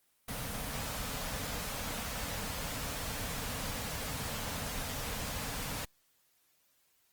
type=band-stop noise; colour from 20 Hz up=pink; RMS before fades=-38 dBFS; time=0.28-5.85 s; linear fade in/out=5 ms; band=300 to 420 Hz; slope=96 dB/octave; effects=white hiss -72 dBFS RMS until 7.12 s + Opus 24 kbps